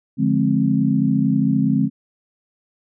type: chord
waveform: sine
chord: D half-diminished seventh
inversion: none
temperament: just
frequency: 146.83 / 176.2 / 211.4 / 264.3 Hz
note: D3 / F3 / Ab3 / C4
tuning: 0 / +16 / +31 / +18 cents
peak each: -21 / -23 / -19 / -19 dBFS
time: 0.17-1.9 s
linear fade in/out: 50 ms
effects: none